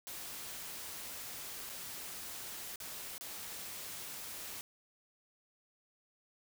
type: noise with dropouts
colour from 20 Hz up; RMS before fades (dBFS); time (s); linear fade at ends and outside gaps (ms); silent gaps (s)
white; -45; 0.07-4.61; 0; 1.694-1.698 / 2.758-2.802 / 3.18-3.21
effects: none